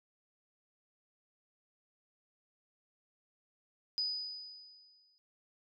sine tone with exponential decay, 4974 Hz, D#8, 1 cent flat, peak -30 dBFS, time 3.98-5.18 s, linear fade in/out 0 ms, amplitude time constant 260 ms, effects none

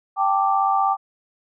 sine chord, G suspended second, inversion none, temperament equal, 784 / 880 / 1174.7 Hz, G5 / A5 / D6, 0 / 0 / 0 cents, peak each -19 / -24 / -21 dBFS, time 0.16-0.97 s, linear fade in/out 50 ms, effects none

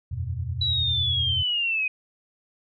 sine chord, E suspended second, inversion none, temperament equal, 82.41 / 92.5 / 123.47 Hz, E2 / F#2 / B2, 0 / 0 / 0 cents, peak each -31 dBFS, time 0.11-1.43 s, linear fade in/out 10 ms
sine linear sweep, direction down, 3951 to 2489 Hz, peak -22 dBFS, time 0.61-1.88 s, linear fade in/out 5 ms
effects none

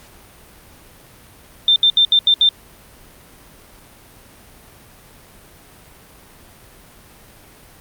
sine tone bursts at uneven times, 3584 Hz, A7, 31 cents sharp, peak -9 dBFS, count 6, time 1.68-1.76 / 1.83-1.9 / 1.97-2.05 / 2.12-2.19 / 2.27-2.34 / 2.41-2.49 s, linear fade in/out 2 ms, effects pink hiss -45 dBFS RMS until 7.8 s + Opus 48 kbps

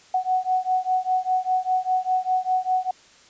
sine beating tone pair, 740 / 745 Hz, F#5 / F#5, 0 / +12 cents, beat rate 5 Hz, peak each -23 dBFS, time 0.14-2.91 s, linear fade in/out 5 ms, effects white hiss -52 dBFS RMS until 3.29 s + resampled to 16000 Hz

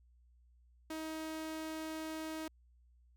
sawtooth tone, 316.4 Hz, D#4, 29 cents sharp, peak -36 dBFS, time 0.9-2.48 s, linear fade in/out 5 ms, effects added 60 Hz sine -63 dBFS peak until 3.16 s

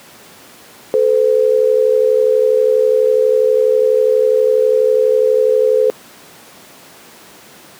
sine tone pair together, 436.8 / 509 Hz, A4 / C5, -13 / -48 cents, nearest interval minor third, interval 265 cents, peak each -12 dBFS, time 0.94-5.9 s, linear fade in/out 0 ms, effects pink hiss -40 dBFS RMS until 7.79 s + high-pass 200 Hz 12 dB/octave

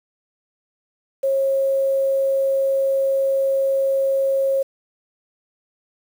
sine tone, 542 Hz, C#5, 39 cents flat, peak -16 dBFS, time 1.23-4.63 s, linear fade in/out 10 ms, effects 7-bit

